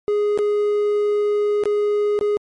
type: tone with dropouts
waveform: triangle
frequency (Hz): 415.1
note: G#4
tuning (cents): -1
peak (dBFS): -14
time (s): 0.08-2.37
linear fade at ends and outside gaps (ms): 0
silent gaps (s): 0.376-0.389 / 1.637-1.656 / 2.19-2.211
effects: MP3 48 kbps